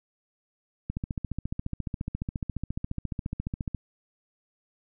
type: click train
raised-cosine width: 5 ms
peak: -18 dBFS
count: 42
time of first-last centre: 0.9-3.747 s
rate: 14.4 Hz
effects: none